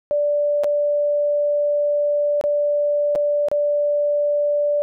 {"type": "tone with dropouts", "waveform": "sine", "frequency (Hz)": 585, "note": "D5", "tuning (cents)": -7, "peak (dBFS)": -16, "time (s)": [0.11, 4.82], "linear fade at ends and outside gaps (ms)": 0, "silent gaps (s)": [[0.636, 0.643], [2.412, 2.439], [3.152, 3.158], [3.485, 3.515]], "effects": []}